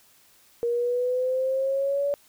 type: exponential sweep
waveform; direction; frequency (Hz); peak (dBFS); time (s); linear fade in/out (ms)
sine; up; 470.3 to 573; -22; 0.63-2.14; 0
effects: white hiss -58 dBFS RMS until 2.28 s